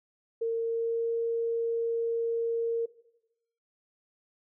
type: tone with pitch glide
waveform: sine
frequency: 457.5 to 461.7 Hz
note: A#4 to A#4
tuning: -32 to -17 cents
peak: -26 dBFS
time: 0.41-2.86 s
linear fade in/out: 10 ms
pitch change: +15 cents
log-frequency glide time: 0.54-1.1 s
effects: noise-tail reverb RT60 0.9 s tail -17 dB re dry